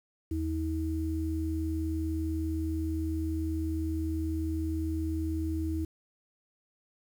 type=tone pair together; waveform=sine; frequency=79.95 / 319.8 Hz; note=D#2 / D#4; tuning=+48 / +48 cents; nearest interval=2 octaves; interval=2400 cents; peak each=-31 / -32 dBFS; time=0.31-5.85 s; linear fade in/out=5 ms; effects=9-bit